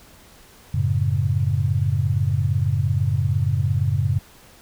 sine chord, F# minor, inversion none, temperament equal, 92.5 / 110 / 138.59 Hz, F#2 / A2 / C#3, 0 / 0 / 0 cents, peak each -22 dBFS, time 0.74-4.19 s, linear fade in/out 5 ms, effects pink hiss -49 dBFS RMS until 4.61 s

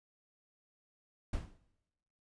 brown noise with exponential decay, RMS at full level -31 dBFS, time 1.33-1.58 s, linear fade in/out 5 ms, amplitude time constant 54 ms, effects noise-tail reverb RT60 0.9 s tail -18 dB re dry + resampled to 22050 Hz

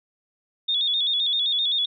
sine tone with vibrato, 3525 Hz, A7, 2 cents sharp, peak -20 dBFS, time 0.68-1.86 s, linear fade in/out 10 ms, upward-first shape square, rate 7.7 Hz, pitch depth 65 cents each way, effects none

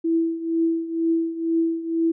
sine tone with tremolo, 329.6 Hz, E4, in tune, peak -16 dBFS, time 0.04-2.12 s, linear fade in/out 10 ms, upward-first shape triangle, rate 2.1 Hz, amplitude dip 80%, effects none

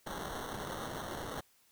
blue noise with sample-and-hold, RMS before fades -41 dBFS, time 0.06-1.41 s, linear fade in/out 10 ms, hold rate 2450 Hz, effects white hiss -68 dBFS RMS until 1.71 s

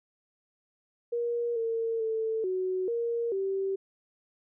sine tone with pitch steps, 473.6 / 455.3 / 444 / 371.7 / 467.7 / 387.6 Hz, A#4 / A#4 / A4 / F#4 / A#4 / G4, +27 / -41 / +16 / +8 / +6 / -20 cents, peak -27 dBFS, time 1.12-3.76 s, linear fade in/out 10 ms, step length 440 ms, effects none

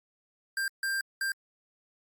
square tone bursts at uneven times, 1587 Hz, G6, 21 cents sharp, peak -29 dBFS, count 3, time 0.57-0.68 / 0.83-1.01 / 1.21-1.32 s, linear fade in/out 2 ms, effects Opus 48 kbps

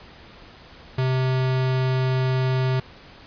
square tone, 129.9 Hz, C3, 12 cents flat, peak -20 dBFS, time 0.98-2.8 s, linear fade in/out 5 ms, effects pink hiss -46 dBFS RMS until 3.26 s + resampled to 11025 Hz

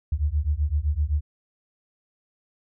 sine beating tone pair, 70.6 / 78.4 Hz, C#2 / D#2, +32 / +14 cents, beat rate 7.8 Hz, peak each -24 / -24 dBFS, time 0.12-1.21 s, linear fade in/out 5 ms, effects none

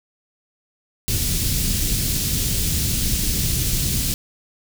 pink band-stop noise, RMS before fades -21 dBFS, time 1.08-4.14 s, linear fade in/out 0 ms, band 190 to 4300 Hz, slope 12 dB/octave, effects none

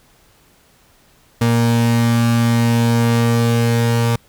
35% pulse tone pair together, 117.1 / 234 Hz, A#2 / A#3, +8 / +7 cents, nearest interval octave, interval 1199 cents, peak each -12 / -19 dBFS, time 1.41-4.16 s, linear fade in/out 5 ms, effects pink hiss -53 dBFS RMS until 4.28 s

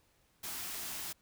white band-stop noise, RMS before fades -41 dBFS, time 0.43-1.13 s, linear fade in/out 10 ms, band 430 to 600 Hz, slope 96 dB/octave, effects pink hiss -71 dBFS RMS until 1.21 s

